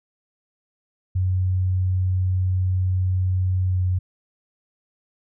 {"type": "tone with pitch glide", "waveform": "sine", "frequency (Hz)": [92.5, 91.49], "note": ["F#2", "F#2"], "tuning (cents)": [0, -19], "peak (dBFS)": -18, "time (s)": [1.15, 3.99], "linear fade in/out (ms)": 10, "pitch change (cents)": -19, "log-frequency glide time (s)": [3.67, 3.81], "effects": []}